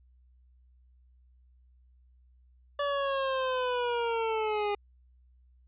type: linear sweep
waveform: 25% pulse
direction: down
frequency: 576 to 406.8 Hz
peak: -24 dBFS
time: 2.79-4.75 s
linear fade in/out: 5 ms
effects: added 62 Hz sine -58 dBFS peak until 5.67 s + resampled to 8000 Hz